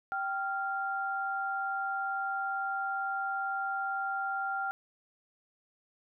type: tone pair together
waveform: sine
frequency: 780 / 1391.1 Hz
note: G5 / F6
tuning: -9 / -7 cents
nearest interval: minor seventh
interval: 1002 cents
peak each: -34 / -33 dBFS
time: 0.12-4.71 s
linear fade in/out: 0 ms
effects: none